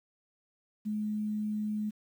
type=tone; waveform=sine; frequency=212 Hz; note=G#3; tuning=36 cents sharp; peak=-30 dBFS; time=0.85-1.91 s; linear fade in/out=20 ms; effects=10-bit